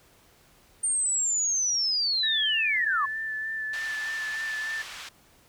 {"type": "linear sweep", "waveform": "sine", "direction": "down", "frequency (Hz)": [8870, 1046.5], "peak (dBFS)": -23, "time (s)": [0.83, 3.06], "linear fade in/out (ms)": 10}
{"type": "tone with vibrato", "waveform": "sine", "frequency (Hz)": 1760, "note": "A6", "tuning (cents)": 0, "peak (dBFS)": -29, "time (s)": [2.23, 4.82], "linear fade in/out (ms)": 5, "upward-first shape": "sine", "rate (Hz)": 3.3, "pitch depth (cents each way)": 20}
{"type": "band-pass noise", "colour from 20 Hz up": "pink", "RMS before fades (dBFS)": -41, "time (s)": [3.73, 5.09], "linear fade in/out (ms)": 5, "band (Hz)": [1400, 5600], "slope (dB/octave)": 12}
{"effects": ["pink hiss -59 dBFS RMS until 5.48 s"]}